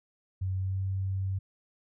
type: tone with pitch glide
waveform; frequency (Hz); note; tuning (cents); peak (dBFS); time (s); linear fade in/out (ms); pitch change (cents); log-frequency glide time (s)
sine; 94.1 to 95.8; F#2 to G2; +30 to -39; -28; 0.41-1.39; 10; +31; 0.55-0.8
effects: none